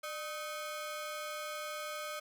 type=ring-modulated tone; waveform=sawtooth; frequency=932.3 Hz; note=A#5; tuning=in tune; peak=-32 dBFS; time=0.03-2.2 s; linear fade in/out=10 ms; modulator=331 Hz; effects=none